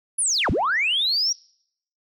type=linear two-way sweep; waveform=sine; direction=down then up; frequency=10548 to 34.65 to 5770 Hz; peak=-18 dBFS; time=0.18-1.33 s; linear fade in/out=10 ms; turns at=0.5 s; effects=noise-tail reverb RT60 0.7 s tail -26 dB re dry + tanh soft clip ceiling -14 dBFS